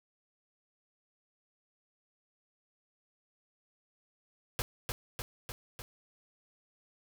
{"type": "noise with echo", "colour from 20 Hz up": "pink", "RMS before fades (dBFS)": -33, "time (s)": [4.59, 4.62], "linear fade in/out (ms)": 0, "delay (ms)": 300, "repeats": 4, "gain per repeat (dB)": -3, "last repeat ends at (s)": 5.82, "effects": []}